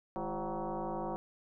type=tone with frequency modulation; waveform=sine; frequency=208.7 Hz; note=G#3; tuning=9 cents sharp; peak=-34 dBFS; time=0.16-1.16 s; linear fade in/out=0 ms; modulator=183 Hz; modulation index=4.5; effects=none